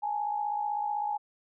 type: tone pair together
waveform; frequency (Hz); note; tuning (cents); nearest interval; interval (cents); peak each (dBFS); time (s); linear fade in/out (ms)
sine; 830.6 / 886.5; G#5 / A5; 0 / +13; minor second; 113; -29 / -36; 0.02-1.18; 20
effects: none